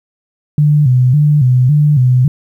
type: tone with vibrato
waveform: sine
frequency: 137.1 Hz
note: C#3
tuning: 19 cents flat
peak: -6 dBFS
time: 0.58-2.28 s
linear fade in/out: 2 ms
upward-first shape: square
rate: 1.8 Hz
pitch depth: 140 cents each way
effects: 8-bit